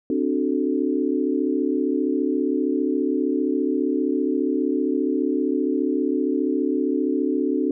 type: tone cluster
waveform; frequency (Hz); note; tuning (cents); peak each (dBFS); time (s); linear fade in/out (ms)
sine; 263.3 / 298.3 / 371.9 / 438.5; C4 / D4 / F#4 / A4; +11 / +27 / +9 / -6; -24 / -23 / -26 / -28; 0.1-7.71; 2
effects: none